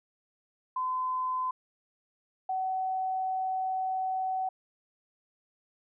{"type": "tone pair in turn", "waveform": "sine", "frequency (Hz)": [1022, 754], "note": ["C6", "F#5"], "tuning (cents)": [-41, 32], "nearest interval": "perfect fourth", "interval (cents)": 527, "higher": "first", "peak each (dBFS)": -28, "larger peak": "neither", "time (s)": [[0.76, 1.51], [2.49, 4.49]], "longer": "second", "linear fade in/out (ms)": 5, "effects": []}